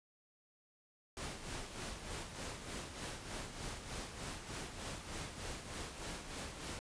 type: noise with tremolo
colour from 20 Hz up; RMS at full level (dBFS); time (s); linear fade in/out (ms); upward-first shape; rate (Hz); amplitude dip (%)
pink; -43; 1.17-6.79; 0; sine; 3.3; 55
effects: resampled to 22050 Hz